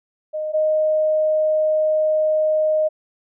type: tone pair in turn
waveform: sine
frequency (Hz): 617 / 620.1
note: D#5 / D#5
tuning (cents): -15 / -6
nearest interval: unison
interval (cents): 9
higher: second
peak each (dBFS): -22 / -15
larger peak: second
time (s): 0.33-0.53 / 0.53-2.89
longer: second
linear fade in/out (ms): 20
effects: none